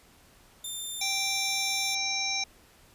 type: tone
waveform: 15% pulse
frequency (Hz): 3586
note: A7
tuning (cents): +32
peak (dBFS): -27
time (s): 0.64-1.95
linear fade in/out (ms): 5
type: harmonic tone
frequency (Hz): 784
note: G5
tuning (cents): 0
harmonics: 1 / 3 / 5 / 7 / 8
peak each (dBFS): -38 / -32 / -34 / -33 / -35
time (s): 1.01-2.44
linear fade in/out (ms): 5
effects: pink hiss -58 dBFS RMS until 2.94 s + resampled to 32000 Hz